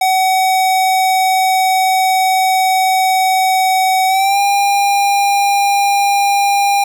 square tone with pitch glide, 753 to 802.4 Hz, F#5 to G5, +30 to +40 cents, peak -11 dBFS, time 0.01-6.84 s, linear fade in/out 5 ms, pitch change +110 cents, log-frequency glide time 4.07-4.39 s, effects none

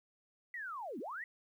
sine linear two-way sweep, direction down then up, 2000 to 207.2 to 2000 Hz, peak -40 dBFS, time 0.54-1.24 s, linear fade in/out 2 ms, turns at 0.99 s, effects 12-bit

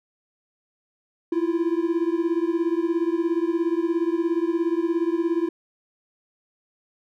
triangle beating tone pair, 329.6 / 346.6 Hz, E4 / F4, 0 / -13 cents, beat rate 17 Hz, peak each -21 / -22 dBFS, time 1.32-5.49 s, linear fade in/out 5 ms, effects none

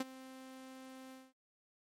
sawtooth tone with ADSR envelope, 261.6 Hz, C4, in tune, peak -28 dBFS, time 0-1.33 s, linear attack 5 ms, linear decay 28 ms, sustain -18 dB, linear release 210 ms, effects MP3 64 kbps

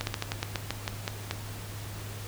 slowing click train, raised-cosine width 0.2 ms, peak -12 dBFS, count 11, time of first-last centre 0.01-1.311 s, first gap 61 ms, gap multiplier 1.16, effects added 103 Hz sine -39 dBFS peak until 2.27 s + pink hiss -43 dBFS RMS until 2.27 s

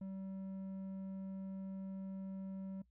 square tone with low-pass filter, 191.9 Hz, G3, 37 cents flat, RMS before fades -45 dBFS, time 0.01-2.82 s, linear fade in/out 5 ms, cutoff 510 Hz, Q 0.5, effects noise-tail reverb RT60 0.1 s tail -20 dB re dry + added 60 Hz sine -70 dBFS peak until 2.9 s

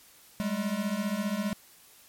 square beating tone pair, 196 / 211 Hz, G3 / G#3, 0 / +28 cents, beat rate 15 Hz, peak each -33 / -31 dBFS, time 0.4-1.53 s, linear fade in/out 0 ms, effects white hiss -56 dBFS RMS until 2.08 s + MP3 64 kbps

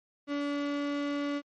35% pulse tone, 287 Hz, D4, 40 cents flat, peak -28 dBFS, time 0.27-1.42 s, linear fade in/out 50 ms, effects low-pass 4000 Hz 12 dB/octave + MP3 48 kbps

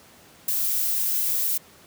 violet noise with ADSR envelope, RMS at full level -21 dBFS, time 0.48-1.58 s, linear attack 5 ms, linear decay 12 ms, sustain -3 dB, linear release 10 ms, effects pink hiss -51 dBFS RMS until 1.86 s + high-pass 100 Hz 12 dB/octave

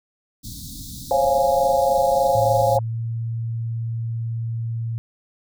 pink band-stop noise, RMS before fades -35 dBFS, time 0.43-2.78 s, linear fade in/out 20 ms, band 300 to 3600 Hz, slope 96 dB/octave
sine chord, Db major seventh, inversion third, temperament equal with one note detuned, 530.9 / 554.4 / 698.5 / 830.6 Hz, C5 / Db5 / F5 / Ab5, +25 / 0 / 0 / 0 cents, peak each -21 dBFS, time 1.11-2.79 s, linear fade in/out 2 ms
sine tone with pitch glide, 111.7 to 114.77 Hz, A2 to A#2, +27 to -27 cents, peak -23 dBFS, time 2.35-4.98 s, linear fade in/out 0 ms, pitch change +46 cents, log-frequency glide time 2.7-2.98 s
effects none

